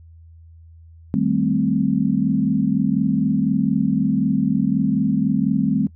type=chord; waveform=sine; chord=A half-diminished seventh; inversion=second; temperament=equal; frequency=155.56 / 196 / 220 / 261.6 Hz; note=Eb3 / G3 / A3 / C4; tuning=0 / 0 / 0 / 0 cents; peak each=-24 / -21 / -21 / -21 dBFS; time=1.14-5.87 s; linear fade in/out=0 ms; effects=noise-tail reverb RT60 0.1 s tail -21 dB re dry + added 82 Hz sine -42 dBFS peak until 5.95 s